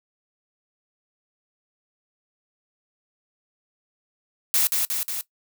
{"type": "noise with echo", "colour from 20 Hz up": "blue", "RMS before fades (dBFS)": -20, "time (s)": [4.54, 4.67], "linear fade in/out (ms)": 0, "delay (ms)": 180, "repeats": 3, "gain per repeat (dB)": -3, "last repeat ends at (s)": 5.21, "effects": ["noise-tail reverb RT60 0.1 s tail -17 dB re dry"]}